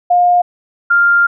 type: tone pair in turn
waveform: sine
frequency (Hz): 710 / 1397.6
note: F5 / F6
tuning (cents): +28 / +1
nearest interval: octave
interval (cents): 1173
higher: second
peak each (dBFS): -7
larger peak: neither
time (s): 0.1-0.42 / 0.9-1.27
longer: second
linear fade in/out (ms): 10
effects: none